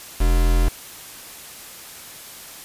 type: tone with quantisation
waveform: triangle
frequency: 42.2 Hz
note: E1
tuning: 41 cents sharp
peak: -12 dBFS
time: 0.2-0.69 s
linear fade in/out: 10 ms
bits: 4
effects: white hiss -39 dBFS RMS until 2.64 s + resampled to 32000 Hz